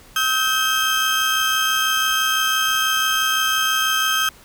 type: tone cluster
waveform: 35% pulse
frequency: 1283 / 1558 / 3182 Hz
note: E6 / G6 / G7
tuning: -47 / -11 / +25 cents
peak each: -20 dBFS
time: 0.16-4.29 s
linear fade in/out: 2 ms
effects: pink hiss -47 dBFS RMS until 4.44 s

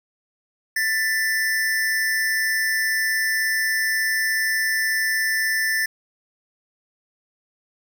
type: tone pair together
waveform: square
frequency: 1769 / 1985.6 Hz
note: A6 / B6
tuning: +9 / +9 cents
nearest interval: major second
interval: 200 cents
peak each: -21 / -28 dBFS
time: 0.76-5.86 s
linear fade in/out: 5 ms
effects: 9-bit

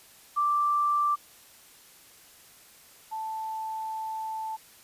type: tone pair in turn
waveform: sine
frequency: 1174.7 / 880 Hz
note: D6 / A5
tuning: 0 / 0 cents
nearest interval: perfect fourth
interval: 500 cents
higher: first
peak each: -22 / -31 dBFS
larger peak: first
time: 0.36-1.16 / 3.11-4.57 s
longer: second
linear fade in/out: 20 ms
effects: white hiss -54 dBFS RMS until 4.83 s + resampled to 32000 Hz

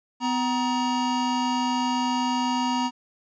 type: tone pair together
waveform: square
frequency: 252.1 / 947 Hz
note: B3 / A#5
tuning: +36 / +27 cents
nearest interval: octave + major seventh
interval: 2291 cents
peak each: -26 dBFS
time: 0.2-2.91 s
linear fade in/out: 50 ms
effects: resampled to 16000 Hz + 10-bit

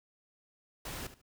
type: noise with echo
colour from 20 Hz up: pink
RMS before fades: -41 dBFS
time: 0.85-1.07 s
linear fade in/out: 5 ms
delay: 73 ms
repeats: 2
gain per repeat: -13 dB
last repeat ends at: 1.216 s
effects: none

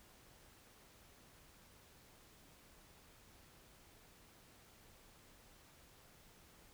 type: silence
effects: pink hiss -64 dBFS RMS until 6.73 s

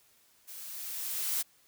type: noise with level ramp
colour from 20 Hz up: blue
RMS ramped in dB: -46 to -30 dBFS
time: 0.47-1.43 s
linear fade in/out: 20 ms
effects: white hiss -65 dBFS RMS until 1.67 s

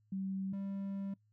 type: tone pair in turn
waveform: sine / triangle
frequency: 192.1 / 196.59 Hz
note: G3 / G3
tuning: -35 / +5 cents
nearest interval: unison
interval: 40 cents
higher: second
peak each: -35 / -35 dBFS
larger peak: neither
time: 0.12-0.53 / 0.53-1.14 s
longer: second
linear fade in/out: 5 ms
effects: noise-tail reverb RT60 0.1 s tail -22 dB re dry + added 106 Hz sine -69 dBFS peak until 1.32 s

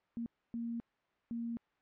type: tone bursts at uneven times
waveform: sine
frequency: 233.1 Hz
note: A#3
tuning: in tune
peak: -36 dBFS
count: 3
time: 0.17-0.26 / 0.54-0.8 / 1.31-1.57 s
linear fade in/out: 0 ms
effects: white hiss -75 dBFS RMS until 1.81 s + low-pass 2000 Hz 12 dB/octave

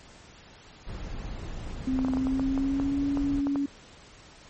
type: noise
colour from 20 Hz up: brown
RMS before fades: -36 dBFS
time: 0.86-3.42 s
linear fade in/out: 20 ms
type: tone with pitch glide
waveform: sine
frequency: 260.7 to 281 Hz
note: C4 to C#4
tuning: -6 to +24 cents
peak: -24 dBFS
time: 1.87-3.66 s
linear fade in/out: 5 ms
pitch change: +130 cents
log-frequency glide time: 2.15-3.02 s
type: clicks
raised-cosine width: 1 ms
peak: -19 dBFS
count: 12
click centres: 1.99 / 2.048 / 2.084 / 2.136 / 2.171 / 2.27 / 2.396 / 2.577 / 2.799 / 3.173 / 3.47 / 3.558 s
effects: pink hiss -51 dBFS RMS until 4.49 s + MP3 32 kbps

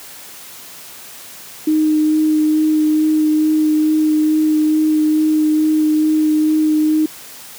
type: tone with vibrato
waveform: sine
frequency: 308.7 Hz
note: D#4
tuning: 14 cents flat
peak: -11 dBFS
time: 1.67-7.06 s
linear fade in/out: 5 ms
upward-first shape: sine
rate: 2.3 Hz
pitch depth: 11 cents each way
effects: white hiss -36 dBFS RMS until 7.58 s + high-pass 100 Hz 12 dB/octave

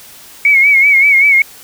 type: tone with vibrato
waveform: sine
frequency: 2217 Hz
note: C#7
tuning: in tune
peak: -5 dBFS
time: 0.45-1.42 s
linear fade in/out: 2 ms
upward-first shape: sine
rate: 5.2 Hz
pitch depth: 71 cents each way
effects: white hiss -37 dBFS RMS until 1.63 s

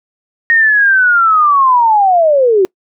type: linear sweep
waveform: sine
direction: down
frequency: 1864.7 to 361.1 Hz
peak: -6 dBFS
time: 0.5-2.65 s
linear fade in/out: 0 ms
effects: noise-tail reverb RT60 0.1 s tail -26 dB re dry

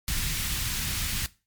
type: band-stop noise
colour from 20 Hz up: pink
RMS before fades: -29 dBFS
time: 0.08-1.26 s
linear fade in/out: 0 ms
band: 140 to 2000 Hz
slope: 12 dB/octave
effects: noise-tail reverb RT60 0.3 s tail -19 dB re dry + MP3 96 kbps

